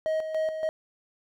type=tone with tremolo; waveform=triangle; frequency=631 Hz; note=D#5; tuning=24 cents sharp; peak=-22 dBFS; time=0.06-0.69 s; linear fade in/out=0 ms; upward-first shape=square; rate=3.5 Hz; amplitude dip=55%; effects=none